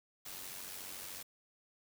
white noise with amplitude modulation, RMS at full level -44 dBFS, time 0.25-1.23 s, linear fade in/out 10 ms, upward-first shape sine, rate 93.7 Hz, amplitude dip 50%, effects none

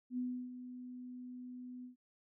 sine tone with ADSR envelope, 249.6 Hz, B3, 19 cents sharp, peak -34 dBFS, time 0.1-1.96 s, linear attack 76 ms, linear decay 320 ms, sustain -11 dB, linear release 120 ms, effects none

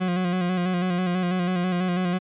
40% pulse tone with vibrato, 180.4 Hz, F#3, 44 cents flat, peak -21 dBFS, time 0-2.19 s, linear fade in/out 20 ms, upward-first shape square, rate 6.1 Hz, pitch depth 38 cents each way, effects resampled to 8000 Hz

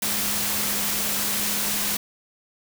sine tone in noise, 205.6 Hz, G#3, 17 cents flat, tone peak -36 dBFS, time 0.02-1.97 s, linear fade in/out 5 ms, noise white, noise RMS -25 dBFS, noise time 0.02-1.97 s, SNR -14 dB, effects none

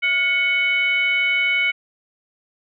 sine tone with frequency modulation, 2217 Hz, C#7, in tune, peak -16 dBFS, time 0.02-1.72 s, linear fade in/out 20 ms, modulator 783 Hz, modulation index 0.6, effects none

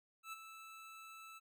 25% pulse tone with ADSR envelope, 1316 Hz, E6, 3 cents flat, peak -39 dBFS, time 0.23-1.4 s, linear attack 97 ms, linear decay 21 ms, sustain -9 dB, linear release 26 ms, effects MP3 96 kbps

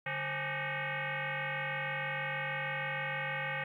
sine tone with frequency modulation, 146.83 Hz, D3, in tune, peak -33 dBFS, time 0.06-3.64 s, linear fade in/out 5 ms, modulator 340 Hz, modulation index 6.9, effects 12-bit

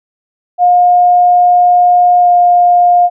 sine tone with pitch glide, 713 to 707.7 Hz, F5 to F5, +36 to +23 cents, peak -4 dBFS, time 0.58-3.1 s, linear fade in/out 50 ms, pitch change -13 cents, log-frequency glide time 2.2-2.29 s, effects none

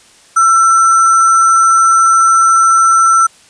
sine tone with sample-and-hold, 1343 Hz, E6, 32 cents sharp, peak -5 dBFS, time 0.36-3.27 s, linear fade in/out 10 ms, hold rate 7350 Hz, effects white hiss -44 dBFS RMS until 3.49 s + resampled to 22050 Hz

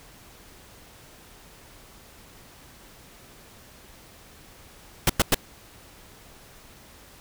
pink noise bursts, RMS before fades -18 dBFS, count 3, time 5.07-5.345 s, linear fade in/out 2 ms, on 25 ms, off 100 ms, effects pink hiss -50 dBFS RMS until 7.2 s

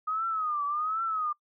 sine tone with vibrato, 1244.5 Hz, D#6, in tune, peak -27 dBFS, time 0.07-1.33 s, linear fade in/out 10 ms, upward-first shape triangle, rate 1.3 Hz, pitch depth 150 cents each way, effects noise-tail reverb RT60 0.1 s tail -25 dB re dry

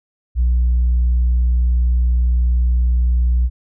sine tone, 60.7 Hz, B1, 29 cents flat, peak -10 dBFS, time 0.35-3.5 s, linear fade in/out 50 ms, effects tanh soft clip ceiling -10 dBFS

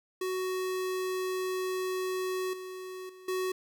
square tone with level steps, 371.8 Hz, F#4, 8 cents sharp, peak -31 / -40 / -50 / -30 dBFS, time 0.21-3.52 s, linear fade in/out 5 ms, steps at 2.53 / 3.09 / 3.28 s, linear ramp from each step 5 ms, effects 11-bit

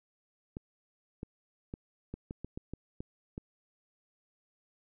clicks, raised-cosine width 3 ms, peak -26 dBFS, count 10, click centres 0.569 / 1.231 / 1.739 / 2.14 / 2.309 / 2.446 / 2.575 / 2.736 / 3.005 / 3.379 s, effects none

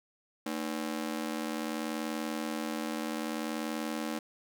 sawtooth ring-modulated tone, 266.5 Hz, C4, 32 cents sharp, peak -26 dBFS, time 0.46-4.19 s, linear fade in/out 5 ms, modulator 40.3 Hz, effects none

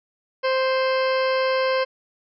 harmonic tone, 523.3 Hz, C5, in tune, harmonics 1 / 2 / 3 / 4 / 5 / 6 / 8 / 9 / 10, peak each -20 / -26 / -30 / -32 / -34 / -36 / -38 / -39 / -40 dBFS, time 0.43-1.85 s, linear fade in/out 20 ms, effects none

